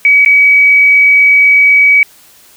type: tone with dropouts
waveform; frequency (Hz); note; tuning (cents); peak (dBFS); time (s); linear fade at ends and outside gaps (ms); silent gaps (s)
sine; 2272; C#7; +42; -3; 0.05-2.03; 1; 0.249-0.26
effects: white hiss -42 dBFS RMS until 2.56 s